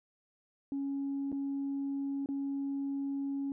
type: tone with dropouts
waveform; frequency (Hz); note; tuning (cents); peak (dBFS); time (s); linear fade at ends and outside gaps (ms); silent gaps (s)
sine; 277.2; C#4; 0; -31; 0.72-3.52; 1; 1.318-1.326 / 2.26-2.288
effects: tanh soft clip ceiling -29 dBFS